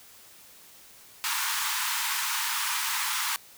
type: high-pass noise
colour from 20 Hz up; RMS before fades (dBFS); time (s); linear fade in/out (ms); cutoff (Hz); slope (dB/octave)
pink; -29; 1.24-3.36; 0; 870; 96
effects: white hiss -52 dBFS RMS until 3.57 s